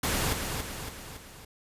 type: noise with echo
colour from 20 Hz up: pink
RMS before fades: -28 dBFS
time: 0.03-0.33 s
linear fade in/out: 5 ms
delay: 280 ms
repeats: 4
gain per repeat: -5 dB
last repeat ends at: 1.45 s
effects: resampled to 32000 Hz